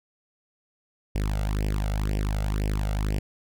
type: tone with flanger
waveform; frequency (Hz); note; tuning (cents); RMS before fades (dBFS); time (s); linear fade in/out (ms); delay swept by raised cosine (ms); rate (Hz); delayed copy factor
sawtooth; 51.4; G#1; -17; -26; 1.15-3.19; 5; 0.37 to 1.47; 2; +0.9
effects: none